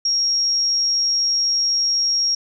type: tone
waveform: sine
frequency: 5588 Hz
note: F8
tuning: in tune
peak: -16 dBFS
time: 0.05-2.35 s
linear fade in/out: 5 ms
effects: none